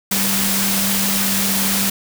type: tone in noise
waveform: sine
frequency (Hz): 196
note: G3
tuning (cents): 0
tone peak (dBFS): -22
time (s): 0.11-1.9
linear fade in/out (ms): 5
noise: white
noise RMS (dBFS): -19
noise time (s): 0.11-1.9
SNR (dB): -6
effects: none